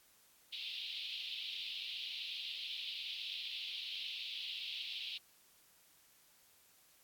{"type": "band-pass noise", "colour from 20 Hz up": "white", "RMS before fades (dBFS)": -44, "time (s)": [0.52, 5.18], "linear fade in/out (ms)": 10, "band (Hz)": [2700, 4000], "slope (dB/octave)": 48, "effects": ["white hiss -67 dBFS RMS until 7.03 s", "AAC 64 kbps"]}